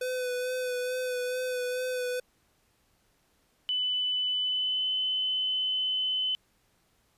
square tone with vibrato, 502 Hz, B4, 28 cents sharp, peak -30 dBFS, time 0.01-2.2 s, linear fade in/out 5 ms, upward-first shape sine, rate 2.3 Hz, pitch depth 22 cents each way
sine tone with pitch glide, 2997 to 3032 Hz, F#7 to F#7, +22 to +42 cents, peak -26 dBFS, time 3.69-6.35 s, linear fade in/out 0 ms, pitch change +20 cents, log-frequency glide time 4.35-4.9 s
effects pink hiss -69 dBFS RMS until 7.17 s + resampled to 32000 Hz

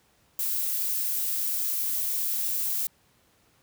violet noise, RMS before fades -28 dBFS, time 0.39-2.87 s, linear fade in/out 2 ms, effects pink hiss -64 dBFS RMS until 3.62 s + high-pass 60 Hz 12 dB/octave

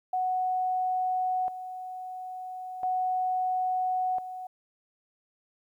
sine tone with tremolo, 740 Hz, F#5, in tune, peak -25 dBFS, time 0.13-4.47 s, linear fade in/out 5 ms, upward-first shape square, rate 0.37 Hz, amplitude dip 70%, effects 11-bit

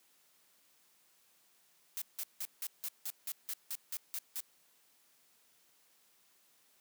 blue noise bursts, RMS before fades -39 dBFS, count 12, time 1.97-4.404 s, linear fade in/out 0 ms, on 47 ms, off 170 ms, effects white hiss -69 dBFS RMS until 6.8 s + high-pass 150 Hz 12 dB/octave

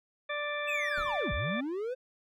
harmonic tone, 588 Hz, D5, 2 cents sharp, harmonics 1 / 2 / 3 / 4 / 6, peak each -36 / -39 / -37 / -39 / -43 dBFS, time 0.29-1.61 s, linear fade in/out 10 ms
triangle linear two-way sweep, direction down then up, 2684 to 46 to 525 Hz, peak -30 dBFS, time 0.67-1.95 s, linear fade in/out 20 ms, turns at 1.33 s
brown noise with exponential decay, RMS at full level -39 dBFS, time 0.97-1.32 s, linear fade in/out 2 ms, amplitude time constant 76 ms
effects none

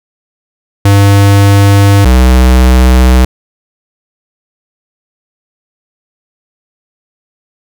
square tone pair in turn, 100 / 63.2 Hz, G2 / B1, +35 / +41 cents, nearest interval minor sixth, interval 794 cents, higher first, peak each -3 dBFS, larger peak neither, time 0.85-2.05 / 2.05-3.25 s, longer neither, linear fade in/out 5 ms, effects none

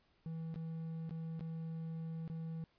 triangle tone with dropouts, 162.6 Hz, E3, 23 cents flat, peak -38 dBFS, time 0.26-2.64 s, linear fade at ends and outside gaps 0 ms, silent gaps 0.542-0.559 / 1.094-1.108 / 1.394-1.408 / 2.278-2.299 s, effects pink hiss -74 dBFS RMS until 2.78 s + resampled to 11025 Hz

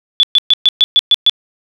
sine tone bursts, 3452 Hz, A7, 34 cents flat, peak -5 dBFS, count 8, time 0.2-1.296 s, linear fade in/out 0 ms, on 32 ms, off 120 ms, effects none

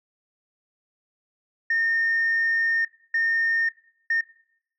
sine tone bursts at uneven times, 1826 Hz, A#6, 36 cents flat, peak -18 dBFS, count 3, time 1.7-2.85 / 3.14-3.69 / 4.1-4.21 s, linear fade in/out 5 ms, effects noise-tail reverb RT60 0.7 s tail -21 dB re dry + tanh soft clip ceiling -16 dBFS

